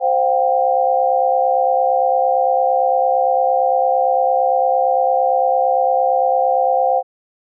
sine chord, C suspended fourth, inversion none, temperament equal with one note detuned, 523.3 / 715.2 / 784 Hz, C5 / F5 / G5, 0 / +41 / 0 cents, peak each -17 dBFS, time 0-7.03 s, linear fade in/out 50 ms, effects none

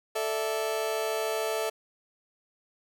35% pulse chord, A suspended fourth, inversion none, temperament just, 440 / 586.7 / 660 Hz, A4 / D5 / E5, 0 / -2 / +2 cents, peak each -29 / -35 / -30 dBFS, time 0.15-1.7 s, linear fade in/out 10 ms, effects none

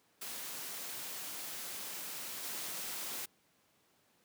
white noise with level steps, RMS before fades -43 / -41 dBFS, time 0.21-3.26 s, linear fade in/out 10 ms, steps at 2.43 s, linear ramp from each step 10 ms, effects pink hiss -71 dBFS RMS until 4.24 s + high-pass 150 Hz 12 dB/octave

